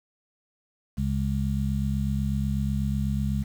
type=harmonic tone; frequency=68.1 Hz; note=C#2; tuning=30 cents flat; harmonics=1 / 2 / 3; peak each=-28 / -28 / -28 dBFS; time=0.97-3.44 s; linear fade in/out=20 ms; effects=8-bit